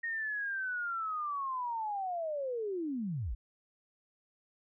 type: linear sweep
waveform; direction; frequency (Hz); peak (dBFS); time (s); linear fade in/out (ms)
sine; down; 1864.7 to 39.15; -33; 0.03-3.35; 10
effects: none